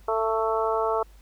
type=harmonic tone with a mistuned harmonic; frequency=222.3 Hz; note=A3; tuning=18 cents sharp; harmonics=2 / 3 / 4 / 5 / 6; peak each=-26 / -28 / -29 / -30 / -31 dBFS; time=0.08-1.03 s; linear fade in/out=5 ms; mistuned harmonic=6; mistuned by=-16 cents; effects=added 50 Hz sine -48 dBFS peak until 1.21 s + pink hiss -60 dBFS RMS until 1.21 s